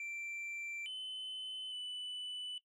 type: tone with pitch steps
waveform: sine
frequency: 2349 / 3037 / 2985 Hz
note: D7 / F#7 / F#7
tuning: 0 / +44 / +15 cents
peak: -38 dBFS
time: 0-2.58 s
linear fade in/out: 2 ms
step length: 860 ms
effects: noise-tail reverb RT60 0.1 s tail -19 dB re dry + tanh soft clip ceiling -40 dBFS